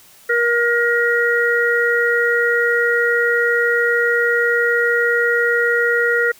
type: harmonic tone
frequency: 473.7 Hz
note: A#4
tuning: 28 cents sharp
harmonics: 1 / 3 / 4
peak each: -18 / -18 / -18 dBFS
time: 0.29-6.32 s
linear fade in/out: 10 ms
effects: white hiss -47 dBFS RMS until 6.39 s